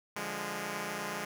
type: chord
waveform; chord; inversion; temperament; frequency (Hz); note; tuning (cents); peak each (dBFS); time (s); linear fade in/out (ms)
5% pulse; D diminished; none; equal with one note detuned; 146.83 / 174.61 / 206.2; D3 / F3 / Ab3; 0 / 0 / -12; -32 / -30 / -26; 0.16-1.25; 5
effects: none